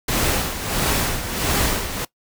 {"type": "noise with tremolo", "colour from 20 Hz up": "pink", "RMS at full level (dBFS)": -19, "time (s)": [0.08, 2.05], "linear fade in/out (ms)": 5, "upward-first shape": "sine", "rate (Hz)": 1.5, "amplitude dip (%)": 65, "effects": ["noise-tail reverb RT60 0.1 s tail -20 dB re dry"]}